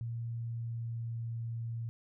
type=tone with pitch glide; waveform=sine; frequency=116.54 to 115.53 Hz; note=A#2 to A#2; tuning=0 to -15 cents; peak=-35 dBFS; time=0.01-1.89 s; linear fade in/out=0 ms; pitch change=-15 cents; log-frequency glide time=0.23-1.27 s; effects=none